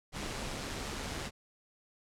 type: noise with amplitude modulation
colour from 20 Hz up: pink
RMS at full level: -37 dBFS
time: 0.12-1.31 s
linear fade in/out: 50 ms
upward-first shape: sine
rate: 143 Hz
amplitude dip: 35%
effects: low-pass 8000 Hz 12 dB/octave